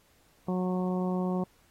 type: harmonic tone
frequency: 182.9 Hz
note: F#3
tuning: 20 cents flat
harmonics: 1 / 2 / 3 / 4 / 5 / 6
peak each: -28 / -34 / -38 / -40 / -42 / -44 dBFS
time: 0.48-1.44 s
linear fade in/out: 5 ms
effects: pink hiss -65 dBFS RMS until 1.7 s + AAC 48 kbps